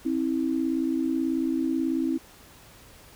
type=tone pair together; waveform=sine; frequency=265.6 / 323.9 Hz; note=C4 / E4; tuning=+26 / -30 cents; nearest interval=minor third; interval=344 cents; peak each=-26 dBFS; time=0.05-2.18 s; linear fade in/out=10 ms; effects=pink hiss -51 dBFS RMS until 3.15 s